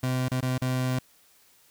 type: tone with dropouts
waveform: 30% pulse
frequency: 128.1 Hz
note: C3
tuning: 36 cents flat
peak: -22 dBFS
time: 0.03-0.99 s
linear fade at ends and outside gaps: 5 ms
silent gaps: 0.284-0.315 / 0.407-0.426 / 0.58-0.617 s
effects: white hiss -60 dBFS RMS until 1.7 s